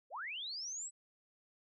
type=linear sweep; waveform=sine; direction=up; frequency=435.8 to 8030 Hz; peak=-40 dBFS; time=0.1-0.91 s; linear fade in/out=50 ms; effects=none